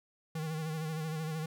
square tone with vibrato, 157.8 Hz, D#3, 25 cents sharp, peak -35 dBFS, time 0.35-1.46 s, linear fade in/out 5 ms, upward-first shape sine, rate 13 Hz, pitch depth 50 cents each way, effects none

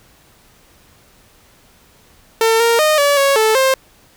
sawtooth tone with pitch steps, 450.7 / 464.4 / 615 / 572 / 554 / 438 / 529 Hz, A4 / A#4 / D#5 / D5 / C#5 / A4 / C5, +42 / -7 / -20 / -46 / -1 / -8 / +19 cents, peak -7 dBFS, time 2.41-3.74 s, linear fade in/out 2 ms, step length 190 ms, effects pink hiss -50 dBFS RMS until 4.16 s

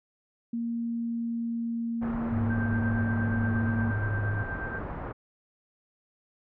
sine tone with pitch glide, 233.1 to 229.5 Hz, A#3 to A#3, 0 to -27 cents, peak -28 dBFS, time 0.53-3.91 s, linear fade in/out 5 ms, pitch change -27 cents, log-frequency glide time 0.75-3.73 s
pink low-pass noise, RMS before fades -36 dBFS, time 2.01-5.13 s, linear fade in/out 20 ms, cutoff 1500 Hz, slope 24 dB/octave
sine tone with vibrato, 103.4 Hz, G#2, 7 cents flat, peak -27 dBFS, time 2.32-4.43 s, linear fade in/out 5 ms, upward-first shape sine, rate 14 Hz, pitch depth 73 cents each way
sine tone with tremolo, 1568 Hz, G6, in tune, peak -33 dBFS, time 2.49-4.8 s, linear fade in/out 20 ms, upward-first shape sine, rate 8.5 Hz, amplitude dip 50%
effects none

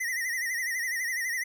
square tone with vibrato, 1941 Hz, B6, 31 cents flat, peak -29 dBFS, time 0-1.44 s, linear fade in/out 10 ms, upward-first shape sine, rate 12 Hz, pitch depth 99 cents each way, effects none

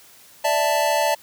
square chord, D suspended second, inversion none, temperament just, 587.3 / 660.7 / 881 Hz, D5 / E5 / A5, 0 / +4 / +2 cents, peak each -23 / -24 / -22 dBFS, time 0.44-1.15 s, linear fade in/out 10 ms, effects white hiss -49 dBFS RMS until 1.22 s + high-pass 60 Hz 12 dB/octave

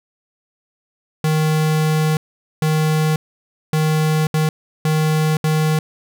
square tone bursts at uneven times, 155.7 Hz, D#3, 2 cents sharp, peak -15 dBFS, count 6, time 1.24-2.17 / 2.62-3.16 / 3.73-4.27 / 4.34-4.49 / 4.85-5.37 / 5.44-5.79 s, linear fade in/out 2 ms, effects none

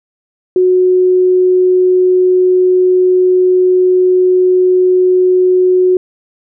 sine tone, 366.9 Hz, F#4, 15 cents flat, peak -6 dBFS, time 0.56-5.97 s, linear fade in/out 2 ms, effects none

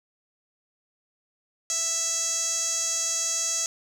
sawtooth tone with band-pass filter, 659.3 Hz, E5, in tune, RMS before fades -27 dBFS, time 1.7-3.66 s, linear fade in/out 0 ms, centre 6600 Hz, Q 6.9, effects none

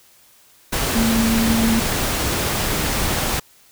sine tone in noise, 226.7 Hz, A#3, 48 cents flat, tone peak -16 dBFS, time 0.95-1.8 s, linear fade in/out 10 ms, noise pink, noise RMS -21 dBFS, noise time 0.72-3.4 s, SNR +2 dB, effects white hiss -52 dBFS RMS until 3.71 s

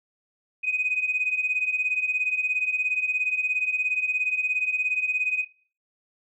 sine beating tone pair, 2489 / 2506 Hz, D#7 / D#7, 0 / +12 cents, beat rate 17 Hz, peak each -27 / -24 dBFS, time 0.63-5.45 s, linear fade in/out 20 ms, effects noise-tail reverb RT60 0.4 s tail -18 dB re dry + tanh soft clip ceiling -15 dBFS

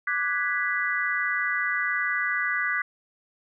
sine chord, G# half-diminished seventh, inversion second, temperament equal, 1174.7 / 1480 / 1661.2 / 1975.5 Hz, D6 / F#6 / G#6 / B6, 0 / 0 / 0 / 0 cents, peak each -32 / -29 / -30 / -27 dBFS, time 0.07-2.82 s, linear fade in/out 5 ms, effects none

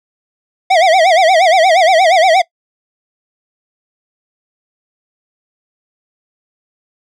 square tone with vibrato, 698.5 Hz, F5, in tune, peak -7 dBFS, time 0.7-2.42 s, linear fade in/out 10 ms, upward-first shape sine, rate 8.5 Hz, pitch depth 180 cents each way, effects noise-tail reverb RT60 0.1 s tail -22 dB re dry + low-pass 5000 Hz 12 dB/octave

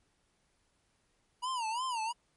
square tone with vibrato, 956 Hz, A#5, 43 cents sharp, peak -33 dBFS, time 1.42-2.13 s, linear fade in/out 20 ms, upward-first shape sine, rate 2.9 Hz, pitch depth 160 cents each way, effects pink hiss -74 dBFS RMS until 2.36 s + MP3 48 kbps

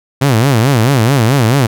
sawtooth tone with vibrato, 124.8 Hz, B2, 19 cents sharp, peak -4 dBFS, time 0.21-1.67 s, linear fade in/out 10 ms, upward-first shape sine, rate 4.6 Hz, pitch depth 240 cents each way, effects none

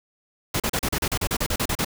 pink noise bursts, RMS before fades -24 dBFS, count 14, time 0.54-1.848 s, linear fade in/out 5 ms, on 60 ms, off 36 ms, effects none

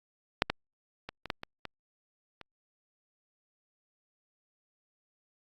clicks, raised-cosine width 0.3 ms, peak -6 / -11 / -22 / -23 / -13 / -22 / -22 / -28 dBFS, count 8, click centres 0.421 / 0.5 / 1.09 / 1.257 / 1.302 / 1.434 / 1.653 / 2.413 s, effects Opus 48 kbps

